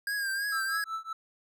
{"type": "tone with vibrato", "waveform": "square", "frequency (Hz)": 1616, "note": "G#6", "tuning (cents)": -48, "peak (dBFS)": -30, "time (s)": [0.07, 0.84], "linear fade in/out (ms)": 2, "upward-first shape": "triangle", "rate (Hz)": 3.1, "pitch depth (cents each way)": 64}
{"type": "tone with tremolo", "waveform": "triangle", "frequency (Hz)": 1318.5, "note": "E6", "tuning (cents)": 0, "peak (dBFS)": -28, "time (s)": [0.52, 1.13], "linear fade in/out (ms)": 5, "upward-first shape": "triangle", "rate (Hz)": 5.3, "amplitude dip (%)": 100}
{"effects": []}